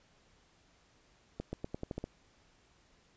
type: accelerating click train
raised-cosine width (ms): 2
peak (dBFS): -24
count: 8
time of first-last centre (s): 1.4-2.041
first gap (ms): 130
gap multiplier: 0.88
effects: pink hiss -67 dBFS RMS until 3.16 s + resampled to 16000 Hz